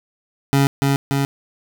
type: tone with echo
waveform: 25% pulse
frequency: 138.59 Hz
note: C#3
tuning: in tune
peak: -9 dBFS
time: 0.53-0.67 s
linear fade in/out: 0 ms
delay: 290 ms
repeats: 2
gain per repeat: -2 dB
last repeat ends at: 1.25 s
effects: none